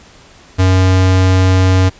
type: tone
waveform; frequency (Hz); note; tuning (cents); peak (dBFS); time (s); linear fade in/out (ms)
square; 93.3; F#2; +15; -8; 0.58-1.9; 20
effects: pink hiss -42 dBFS RMS until 1.99 s + resampled to 16000 Hz